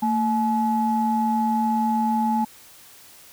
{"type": "tone pair together", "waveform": "sine", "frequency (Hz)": [226, 853.3], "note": ["A3", "G#5"], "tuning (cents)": [47, 47], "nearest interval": "octave + major seventh", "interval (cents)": 2300, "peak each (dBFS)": -21, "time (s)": [0.02, 2.45], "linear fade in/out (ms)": 10, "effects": ["tanh soft clip ceiling -11 dBFS", "white hiss -48 dBFS RMS until 3.32 s"]}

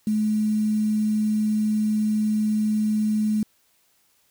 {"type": "tone with quantisation", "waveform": "sine", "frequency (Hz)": 214, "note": "A3", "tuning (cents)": -48, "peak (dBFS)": -19, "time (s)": [0.07, 3.43], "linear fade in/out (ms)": 2, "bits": 7, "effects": ["white hiss -64 dBFS RMS until 4.3 s"]}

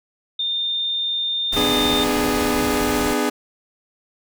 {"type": "tone", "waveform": "sine", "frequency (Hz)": 3621, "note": "A7", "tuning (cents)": 49, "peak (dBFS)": -20, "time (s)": [0.39, 2.04], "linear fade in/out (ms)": 5}
{"type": "noise", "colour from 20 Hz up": "pink", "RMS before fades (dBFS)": -28, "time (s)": [1.52, 3.14], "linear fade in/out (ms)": 10}
{"type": "chord", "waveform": "sawtooth", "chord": "G# diminished", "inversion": "first", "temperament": "just", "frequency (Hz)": [249.2, 299, 415.3], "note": ["B3", "D4", "G#4"], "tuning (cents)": [16, 31, 0], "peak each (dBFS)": [-19, -19, -19], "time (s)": [1.56, 3.3], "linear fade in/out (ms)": 10}
{"effects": []}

